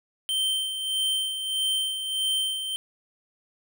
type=tone with tremolo; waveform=square; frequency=3116 Hz; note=G7; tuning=11 cents flat; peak=-23 dBFS; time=0.29-2.76 s; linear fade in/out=0 ms; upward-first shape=sine; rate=1.6 Hz; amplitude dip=55%; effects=none